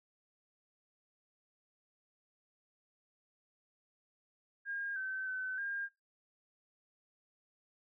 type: tone with pitch steps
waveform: sine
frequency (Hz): 1618 / 1538 / 1520 / 1609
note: G#6 / G6 / F#6 / G6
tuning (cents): -46 / -33 / +46 / +45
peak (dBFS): -36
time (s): 4.65-5.89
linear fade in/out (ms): 50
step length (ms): 310
effects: noise-tail reverb RT60 0.2 s tail -19 dB re dry